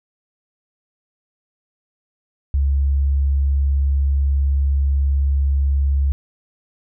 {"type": "tone", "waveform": "sine", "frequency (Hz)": 69.3, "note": "C#2", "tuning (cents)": 0, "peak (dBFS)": -14, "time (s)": [2.54, 6.12], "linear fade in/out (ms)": 0, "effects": []}